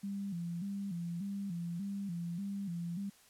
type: tone with vibrato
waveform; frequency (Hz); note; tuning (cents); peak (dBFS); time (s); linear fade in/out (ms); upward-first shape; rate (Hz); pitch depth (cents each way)
sine; 184.5; F#3; -5; -36; 0.03-3.1; 10; square; 1.7; 130
effects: white hiss -63 dBFS RMS until 3.29 s + low-pass 12000 Hz 12 dB/octave